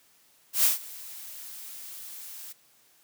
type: noise with ADSR envelope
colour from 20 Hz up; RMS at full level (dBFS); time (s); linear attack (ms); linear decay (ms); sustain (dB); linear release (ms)
blue; -20; 0.53-2.53; 110; 140; -22; 13
effects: white hiss -62 dBFS RMS until 3.03 s + high-pass 80 Hz 12 dB/octave